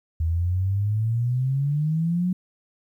sine exponential sweep, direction up, 79.5 to 185 Hz, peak -20 dBFS, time 0.2-2.33 s, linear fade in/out 5 ms, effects 10-bit

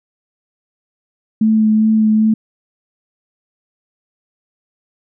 sine tone with vibrato, 217.6 Hz, A3, 19 cents flat, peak -9 dBFS, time 1.41-2.34 s, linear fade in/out 5 ms, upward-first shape sine, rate 2.5 Hz, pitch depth 14 cents each way, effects none

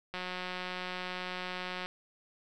click train, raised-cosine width 0.3 ms, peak -22 dBFS, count 314, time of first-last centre 0.14-1.86 s, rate 182 Hz, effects none

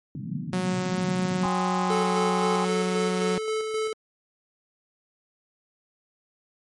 pink band-pass noise, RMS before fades -32 dBFS, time 0.15-1.46 s, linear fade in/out 2 ms, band 130 to 240 Hz, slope 48 dB/octave
sawtooth tone, 183.5 Hz, F#3, 14 cents flat, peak -21 dBFS, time 0.53-3.38 s, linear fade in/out 0 ms
sine chord, Ab major seventh, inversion third, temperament just, 778.7 / 830.6 / 1038.3 / 1245.9 Hz, G5 / Ab5 / C6 / Eb6, -12 / 0 / -14 / +2 cents, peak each -33 / -30 / -30 / -34 dBFS, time 1.43-2.65 s, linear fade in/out 5 ms
square tone with tremolo, 436.2 Hz, A4, 15 cents flat, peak -25 dBFS, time 1.9-3.93 s, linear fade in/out 2 ms, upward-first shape square, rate 3.8 Hz, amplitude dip 35%
effects low-pass 10000 Hz 12 dB/octave + MP3 48 kbps

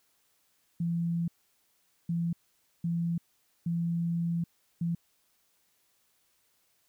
sine tone bursts at uneven times, 169.2 Hz, E3, 45 cents sharp, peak -27 dBFS, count 5, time 0.8-1.28 / 2.09-2.33 / 2.84-3.18 / 3.66-4.44 / 4.81-4.95 s, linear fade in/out 5 ms, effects white hiss -71 dBFS RMS until 6.88 s

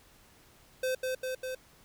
square tone with echo, 515 Hz, C5, 28 cents flat, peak -29 dBFS, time 0.83-0.95 s, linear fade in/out 5 ms, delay 200 ms, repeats 3, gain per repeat -2 dB, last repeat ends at 1.55 s, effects pink hiss -60 dBFS RMS until 1.84 s

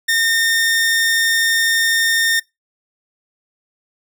sawtooth tone, 1824 Hz, A#6, 38 cents flat, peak -10 dBFS, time 0.08-2.4 s, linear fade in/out 10 ms, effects noise-tail reverb RT60 0.2 s tail -23 dB re dry

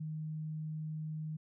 sine tone, 155.56 Hz, D#3, in tune, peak -37 dBFS, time 0-1.37 s, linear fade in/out 10 ms, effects none

